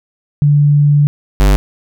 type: tone pair in turn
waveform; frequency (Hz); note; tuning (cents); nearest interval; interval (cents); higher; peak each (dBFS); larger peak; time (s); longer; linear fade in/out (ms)
sine / square; 145.8 / 49.35; D3 / G1; -12 / +12; octave + perfect fifth; 1876; first; -6 / -7; first; 0.42-1.07 / 1.4-1.56; first; 0
effects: none